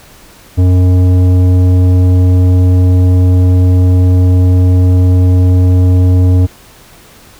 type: tone with tanh clipping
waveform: sine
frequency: 91 Hz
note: F#2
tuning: 28 cents flat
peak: -6 dBFS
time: 0.57-6.47 s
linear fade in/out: 20 ms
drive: 12 dB
effects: pink hiss -39 dBFS RMS until 7.39 s